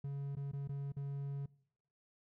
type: tone with dropouts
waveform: triangle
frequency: 140 Hz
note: C#3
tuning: 18 cents sharp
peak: -36 dBFS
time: 0.04-1.46 s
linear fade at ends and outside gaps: 5 ms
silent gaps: 0.354-0.367 / 0.516-0.532 / 0.676-0.691 / 0.921-0.966 s
effects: noise-tail reverb RT60 0.7 s tail -22 dB re dry